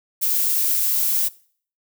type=noise; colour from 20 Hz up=violet; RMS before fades=-20 dBFS; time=0.21-1.29 s; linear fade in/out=20 ms; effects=noise-tail reverb RT60 0.5 s tail -21 dB re dry